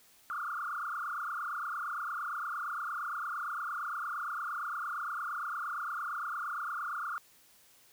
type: tone with frequency modulation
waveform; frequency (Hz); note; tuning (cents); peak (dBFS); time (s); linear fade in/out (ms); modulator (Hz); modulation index
sine; 1296; E6; -30; -34; 0.3-7.18; 0; 28.7; 5.2
effects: white hiss -62 dBFS RMS until 7.92 s